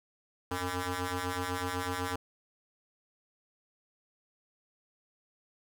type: ring-modulated tone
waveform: 10% pulse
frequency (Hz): 180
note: F#3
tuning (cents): -47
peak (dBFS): -21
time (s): 0.51-2.16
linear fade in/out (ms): 5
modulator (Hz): 634
effects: none